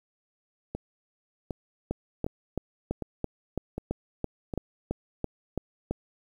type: two click trains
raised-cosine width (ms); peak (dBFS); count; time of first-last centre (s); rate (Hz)
2; -15 / -19; 13 / 6; 1.91-5.91 / 0.75-4.538; 3 / 1.32
effects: 9-bit